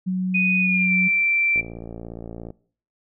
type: tone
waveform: sine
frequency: 185 Hz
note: F#3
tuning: in tune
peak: -20 dBFS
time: 0.06-1.09 s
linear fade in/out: 20 ms
type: tone with pitch glide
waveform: sine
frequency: 2485 to 2346 Hz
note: D#7 to D7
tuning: -3 to -2 cents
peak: -18 dBFS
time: 0.34-1.61 s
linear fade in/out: 10 ms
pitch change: -99 cents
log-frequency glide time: 0.61-0.92 s
type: click train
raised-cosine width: 2 ms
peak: -22 dBFS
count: 55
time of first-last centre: 1.56-2.504 s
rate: 57.2 Hz
effects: noise-tail reverb RT60 0.5 s tail -21 dB re dry